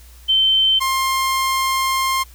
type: tone pair in turn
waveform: sine / sawtooth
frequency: 3095 / 1060 Hz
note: G7 / C6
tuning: -23 / +22 cents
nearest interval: octave + perfect fifth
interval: 1855 cents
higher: first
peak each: -12 / -13 dBFS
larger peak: first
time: 0.28-0.8 / 0.8-2.24 s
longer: second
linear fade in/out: 20 ms
effects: added 60 Hz sine -41 dBFS peak until 2.34 s + white hiss -49 dBFS RMS until 2.34 s